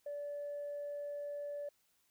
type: tone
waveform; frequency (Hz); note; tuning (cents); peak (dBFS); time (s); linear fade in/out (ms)
sine; 579; D5; -25; -38; 0.06-1.69; 5
effects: tanh soft clip ceiling -36 dBFS + white hiss -75 dBFS RMS until 2.1 s